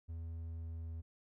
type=tone with pitch glide; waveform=triangle; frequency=82.41 to 81.89 Hz; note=E2 to E2; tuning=0 to -11 cents; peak=-39 dBFS; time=0.08-1.02 s; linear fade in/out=20 ms; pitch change=-11 cents; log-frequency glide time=0.34-0.89 s; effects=none